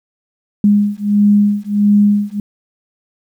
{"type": "beating tone pair", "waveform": "sine", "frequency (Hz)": [204.8, 206.3], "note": ["G#3", "G#3"], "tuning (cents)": [-24, -11], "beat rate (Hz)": 1.5, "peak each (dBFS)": -12, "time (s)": [0.64, 2.4], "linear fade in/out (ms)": 2, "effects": ["8-bit"]}